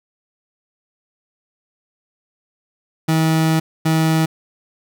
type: tone bursts at uneven times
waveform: 30% pulse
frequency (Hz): 160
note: D#3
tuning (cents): +49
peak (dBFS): -11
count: 2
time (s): 3.08-3.6 / 3.85-4.26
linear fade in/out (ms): 10
effects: none